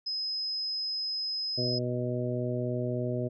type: tone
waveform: sine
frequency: 5080 Hz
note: D#8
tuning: 35 cents sharp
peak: -30 dBFS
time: 0.06-1.79 s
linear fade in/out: 10 ms
type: harmonic tone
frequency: 123.47 Hz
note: B2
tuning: in tune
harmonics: 1 / 2 / 3 / 4 / 5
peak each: -32 / -35 / -35 / -38 / -36 dBFS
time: 1.57-3.29 s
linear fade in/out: 20 ms
effects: none